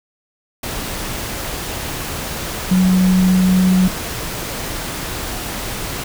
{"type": "tone in noise", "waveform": "sine", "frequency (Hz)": 185, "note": "F#3", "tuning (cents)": 0, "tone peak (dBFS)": -10, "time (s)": [2.71, 3.88], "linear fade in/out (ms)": 5, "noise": "pink", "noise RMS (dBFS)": -25, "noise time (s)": [0.63, 6.04], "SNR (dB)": 12, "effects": []}